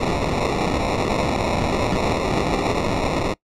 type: noise with sample-and-hold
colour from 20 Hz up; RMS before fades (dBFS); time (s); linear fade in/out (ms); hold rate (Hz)
blue; -21; 0-3.34; 5; 1575
effects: noise-tail reverb RT60 0.1 s tail -22 dB re dry + low-pass 6000 Hz 12 dB/octave